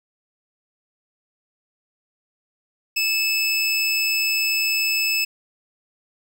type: tone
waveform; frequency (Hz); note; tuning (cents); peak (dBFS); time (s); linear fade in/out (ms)
25% pulse; 2613; E7; -16; -15; 2.96-5.25; 10
effects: none